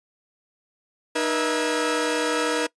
sawtooth tone cluster, 306.8 / 480.5 / 654 / 1306 / 1650 Hz, D#4 / B4 / E5 / E6 / G#6, -24 / -48 / -14 / -17 / -12 cents, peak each -23 / -21 / -28 / -28 / -28 dBFS, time 1.15-2.67 s, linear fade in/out 10 ms, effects noise-tail reverb RT60 0.1 s tail -22 dB re dry + resampled to 22050 Hz

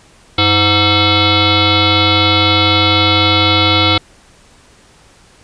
sine tone with frequency modulation, 1760 Hz, A6, in tune, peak -8 dBFS, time 0.38-3.98 s, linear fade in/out 5 ms, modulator 416 Hz, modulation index 5.6, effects pink hiss -46 dBFS RMS until 5.43 s + resampled to 22050 Hz

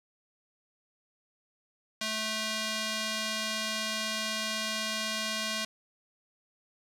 square tone with band-pass filter, 218 Hz, A3, 16 cents flat, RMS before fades -33 dBFS, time 2.01-5.65 s, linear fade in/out 5 ms, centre 4200 Hz, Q 0.88, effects none

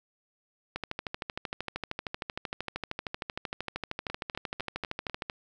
two click trains, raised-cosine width 0.3 ms, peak -17 / -20 dBFS, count 60 / 5, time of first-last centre 0.76-5.298 / 4.1-5.098 s, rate 13 / 4.01 Hz, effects none

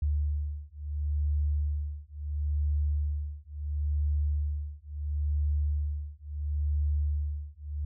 sine beating tone pair, 73.42 / 74.15 Hz, D2 / D2, 0 / +17 cents, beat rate 0.73 Hz, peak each -30 dBFS, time 0.02-7.85 s, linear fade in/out 5 ms, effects none

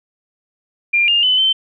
sine tone with pitch steps, 2393 / 2818 / 3018 / 3088 Hz, D7 / F7 / F#7 / G7, +32 / +15 / +34 / -27 cents, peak -11 dBFS, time 0.93-1.53 s, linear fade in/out 10 ms, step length 150 ms, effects none

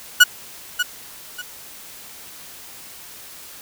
30% pulse tone with echo, 1462 Hz, F#6, 21 cents flat, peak -3 dBFS, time 0.2-0.24 s, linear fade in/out 10 ms, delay 590 ms, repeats 2, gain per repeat -11 dB, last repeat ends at 1.42 s, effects white hiss -40 dBFS RMS until 3.61 s

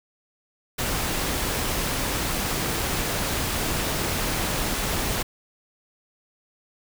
pink noise, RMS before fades -26 dBFS, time 0.78-5.23 s, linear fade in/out 10 ms, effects none

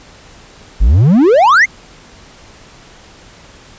triangle exponential sweep, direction up, 43.65 to 2217 Hz, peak -3 dBFS, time 0.8-1.66 s, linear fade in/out 20 ms, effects pink hiss -40 dBFS RMS until 3.78 s + resampled to 16000 Hz

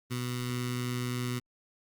15% pulse tone with notch filter, 123.47 Hz, B2, in tune, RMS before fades -33 dBFS, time 0.1-1.4 s, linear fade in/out 20 ms, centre 600 Hz, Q 0.52, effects Opus 32 kbps

